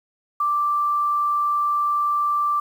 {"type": "tone with quantisation", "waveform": "sine", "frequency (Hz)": 1174.7, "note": "D6", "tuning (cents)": 0, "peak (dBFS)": -18, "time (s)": [0.4, 2.6], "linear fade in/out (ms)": 5, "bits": 8, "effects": []}